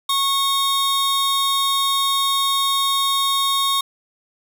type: tone pair together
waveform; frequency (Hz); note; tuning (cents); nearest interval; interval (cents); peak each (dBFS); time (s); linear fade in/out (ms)
45% pulse; 1100 / 3700; C#6 / A#7; -14 / -14; octave + major sixth; 2100; -20; 0.09-3.81; 5
effects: none